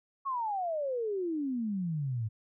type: exponential sweep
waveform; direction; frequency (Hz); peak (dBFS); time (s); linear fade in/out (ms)
sine; down; 1121 to 105.3; -30; 0.25-2.29; 20
effects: none